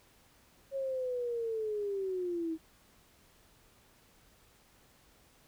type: linear sweep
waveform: sine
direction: down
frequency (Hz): 550 to 316.5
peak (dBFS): -32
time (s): 0.71-2.58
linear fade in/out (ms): 50
effects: pink hiss -64 dBFS RMS until 5.47 s